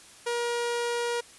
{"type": "tone", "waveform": "sawtooth", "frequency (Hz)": 475.8, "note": "A#4", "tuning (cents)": 35, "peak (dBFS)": -23, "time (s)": [0.26, 1.21], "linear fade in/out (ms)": 10, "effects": ["white hiss -51 dBFS RMS until 1.38 s", "resampled to 24000 Hz"]}